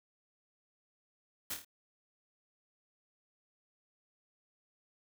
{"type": "noise with echo", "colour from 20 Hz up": "white", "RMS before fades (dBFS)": -38, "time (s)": [1.5, 1.54], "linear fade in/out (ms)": 5, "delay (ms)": 27, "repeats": 4, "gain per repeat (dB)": -5, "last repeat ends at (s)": 1.648, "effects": []}